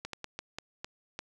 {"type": "slowing click train", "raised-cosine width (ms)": 0.2, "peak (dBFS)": -20, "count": 7, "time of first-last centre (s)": [0.05, 1.191], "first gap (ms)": 83, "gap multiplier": 1.33, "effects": []}